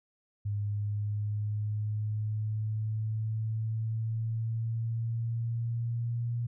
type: exponential sweep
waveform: sine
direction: up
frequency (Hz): 102.5 to 118.8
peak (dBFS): -29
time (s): 0.45-6.47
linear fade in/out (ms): 10
effects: none